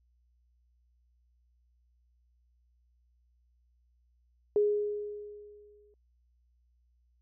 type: tone with exponential decay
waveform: sine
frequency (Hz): 415.3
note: G#4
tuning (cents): 0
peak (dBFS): -21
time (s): 4.56-5.94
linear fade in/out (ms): 1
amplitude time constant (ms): 300
effects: added 60 Hz sine -66 dBFS peak until 7.21 s